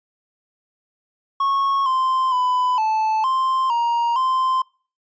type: tone with pitch steps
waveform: triangle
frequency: 1099 / 1042 / 1001 / 874 / 1050 / 940 / 1040 Hz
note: C#6 / C6 / B5 / A5 / C6 / A#5 / C6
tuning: -15 / -7 / +23 / -12 / +6 / +14 / -11 cents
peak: -15 dBFS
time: 1.4-4.62 s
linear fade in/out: 5 ms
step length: 460 ms
effects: noise-tail reverb RT60 0.4 s tail -26 dB re dry + resampled to 16000 Hz